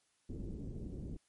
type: low-pass noise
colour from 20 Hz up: pink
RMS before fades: -43 dBFS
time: 0.29-1.17 s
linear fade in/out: 5 ms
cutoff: 370 Hz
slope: 24 dB/octave
effects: white hiss -75 dBFS RMS until 1.28 s + MP3 48 kbps